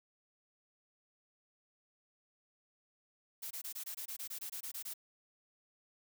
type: noise bursts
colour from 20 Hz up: blue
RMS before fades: -43 dBFS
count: 14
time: 3.42-4.938 s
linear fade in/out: 10 ms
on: 88 ms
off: 22 ms
effects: none